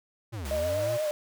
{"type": "linear two-way sweep", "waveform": "square", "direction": "down then up", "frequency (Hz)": [121.6, 65.1, 121.6], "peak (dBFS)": -34, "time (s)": [0.32, 0.98], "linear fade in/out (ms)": 20, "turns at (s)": 0.48}
{"type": "high-pass noise", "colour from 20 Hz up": "pink", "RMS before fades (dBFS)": -42, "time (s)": [0.45, 1.11], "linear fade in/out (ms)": 2, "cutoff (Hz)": 700, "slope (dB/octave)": 12}
{"type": "tone with vibrato", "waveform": "sine", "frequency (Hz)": 609, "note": "D#5", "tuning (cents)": -37, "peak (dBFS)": -26, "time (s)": [0.51, 1.11], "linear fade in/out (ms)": 0, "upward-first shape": "triangle", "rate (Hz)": 8.2, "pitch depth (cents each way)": 49}
{"effects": []}